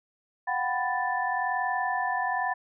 sine tone cluster, 728 / 769 / 992 / 1762 Hz, F#5 / G5 / B5 / A6, -28 / -33 / +7 / +2 cents, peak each -31 dBFS, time 0.47-2.54 s, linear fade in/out 10 ms, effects none

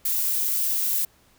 violet noise, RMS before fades -24 dBFS, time 0.05-1.05 s, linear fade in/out 5 ms, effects pink hiss -59 dBFS RMS until 1.38 s

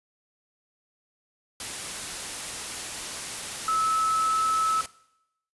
sine tone in noise, 1300 Hz, E6, 24 cents flat, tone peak -22 dBFS, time 3.68-4.81 s, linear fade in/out 2 ms, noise white, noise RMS -34 dBFS, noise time 1.6-4.86 s, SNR +9 dB, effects noise-tail reverb RT60 0.8 s tail -19 dB re dry + resampled to 24000 Hz

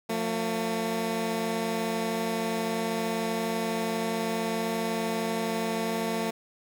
15% pulse tone pair together, 176.74 / 224.8 Hz, F3 / A3, +21 / +37 cents, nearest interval major third, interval 416 cents, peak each -27 / -22 dBFS, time 0.09-6.31 s, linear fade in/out 10 ms, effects none

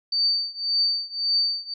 sine tone with tremolo, 4592 Hz, D8, 40 cents flat, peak -17 dBFS, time 0.12-1.74 s, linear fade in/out 5 ms, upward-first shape triangle, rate 1.8 Hz, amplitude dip 95%, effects none

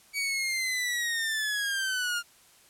sawtooth linear sweep, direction down, 2273 to 1396.9 Hz, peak -24 dBFS, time 0.13-2.23 s, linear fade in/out 50 ms, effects white hiss -58 dBFS RMS until 2.69 s + low-pass 12000 Hz 12 dB/octave

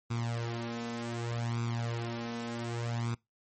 sawtooth tone with flanger, 117.3 Hz, A#2, 11 cents sharp, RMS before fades -35 dBFS, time 0.1-3.15 s, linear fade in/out 10 ms, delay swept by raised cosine 0.82 to 4.02 ms, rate 0.66 Hz, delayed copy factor +0.8, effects noise-tail reverb RT60 0.2 s tail -24 dB re dry + MP3 32 kbps

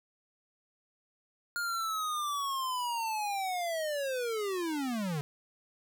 square linear sweep, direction down, 1426 to 138.59 Hz, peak -32 dBFS, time 1.56-5.21 s, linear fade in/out 0 ms, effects none

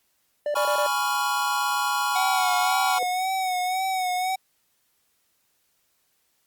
triangle tone bursts, 590 Hz, D5, 8 cents sharp, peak -21 dBFS, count 4, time 0.46-0.865 s, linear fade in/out 2 ms, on 84 ms, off 23 ms
square chord, C# dominant seventh, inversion second, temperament equal with one note detuned, 830.6 / 987.8 / 1115.8 / 1396.9 Hz, G#5 / B5 / C#6 / E#6, 0 / 0 / +11 / 0 cents, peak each -29 dBFS, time 0.55-2.99 s, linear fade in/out 10 ms
square tone with vibrato, 745 Hz, F#5, 12 cents sharp, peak -24 dBFS, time 2.15-4.36 s, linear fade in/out 10 ms, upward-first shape sine, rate 1.9 Hz, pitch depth 46 cents each way
sine tone with exponential growth, 505 Hz, B4, 39 cents sharp, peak -24 dBFS, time 2.94-3.03 s, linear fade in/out 1 ms, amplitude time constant 19 ms
effects white hiss -69 dBFS RMS until 6.46 s + Opus 48 kbps

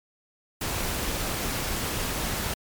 pink noise, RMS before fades -29 dBFS, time 0.61-2.54 s, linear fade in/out 5 ms, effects MP3 96 kbps

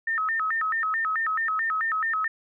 sine tone with vibrato, 1522 Hz, F#6, 48 cents sharp, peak -23 dBFS, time 0.07-2.28 s, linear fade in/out 5 ms, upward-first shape square, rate 4.6 Hz, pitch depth 300 cents each way, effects none

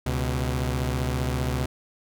sawtooth tone pair together, 70.5 / 125.89 Hz, C#2 / B2, +30 / +34 cents, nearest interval minor seventh, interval 1004 cents, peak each -23 dBFS, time 0.06-1.66 s, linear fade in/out 5 ms, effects none

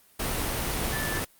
sine tone in noise, 1749 Hz, A6, 11 cents flat, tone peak -32 dBFS, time 0.92-1.2 s, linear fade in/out 10 ms, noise pink, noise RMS -29 dBFS, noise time 0.19-1.25 s, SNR -6 dB, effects white hiss -59 dBFS RMS until 1.39 s + Opus 32 kbps

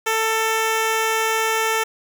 10% pulse tone, 444.4 Hz, A4, 17 cents sharp, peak -10 dBFS, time 0.06-1.84 s, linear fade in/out 10 ms, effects 8-bit

